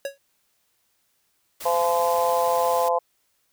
square tone with exponential decay, 554.4 Hz, C#5, in tune, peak -24 dBFS, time 0.05-0.18 s, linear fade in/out 2 ms, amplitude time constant 27 ms
white noise, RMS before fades -36 dBFS, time 1.6-2.89 s, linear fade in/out 10 ms
harmonic tone, 171.2 Hz, F3, 34 cents flat, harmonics 3 / 4 / 5 / 6, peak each -23 / -24 / -25 / -26 dBFS, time 1.65-2.99 s, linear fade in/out 10 ms
effects white hiss -69 dBFS RMS until 3.52 s

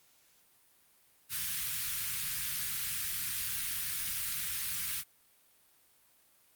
white band-stop noise, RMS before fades -35 dBFS, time 1.29-5.04 s, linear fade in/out 50 ms, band 170 to 1400 Hz, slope 24 dB/octave, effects white hiss -66 dBFS RMS until 6.55 s + Opus 48 kbps

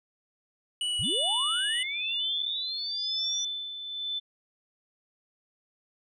square tone with vibrato, 2937 Hz, F#7, 13 cents flat, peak -28 dBFS, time 0.81-1.83 s, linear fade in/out 2 ms, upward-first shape sine, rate 4.3 Hz, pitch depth 8 cents each way
sine linear sweep, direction up, 60.2 to 5920 Hz, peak -32 dBFS, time 0.99-3.45 s, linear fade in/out 5 ms
sine tone with tremolo, 3520 Hz, A7, in tune, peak -28 dBFS, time 1.03-4.2 s, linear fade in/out 20 ms, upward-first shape sine, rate 1 Hz, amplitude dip 60%
effects resampled to 22050 Hz

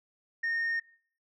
sine tone, 1839 Hz, A#6, 24 cents flat, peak -26 dBFS, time 0.43-0.8 s, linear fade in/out 10 ms, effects noise-tail reverb RT60 0.5 s tail -20 dB re dry + tanh soft clip ceiling -26 dBFS

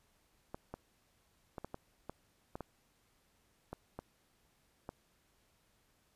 clicks, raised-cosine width 1 ms, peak -28 dBFS, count 11, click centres 0.545 / 0.74 / 1.582 / 1.646 / 1.744 / 2.096 / 2.555 / 2.607 / 3.73 / 3.99 / 4.891 s, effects pink hiss -73 dBFS RMS until 6.15 s + resampled to 32000 Hz

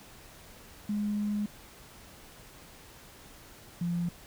triangle tone pair in turn, 207.7 / 173.07 Hz, G#3 / F3, 0 / -15 cents, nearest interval minor third, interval 315 cents, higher first, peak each -24 dBFS, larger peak neither, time 0.89-1.46 / 3.81-4.09 s, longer first, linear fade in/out 5 ms, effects tanh soft clip ceiling -26 dBFS + pink hiss -52 dBFS RMS until 4.26 s

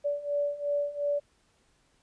sine beating tone pair, 576 / 578.8 Hz, D5 / D5, -34 / -25 cents, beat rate 2.8 Hz, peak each -32 / -29 dBFS, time 0.04-1.2 s, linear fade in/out 20 ms, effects pink hiss -68 dBFS RMS until 2.02 s + resampled to 22050 Hz

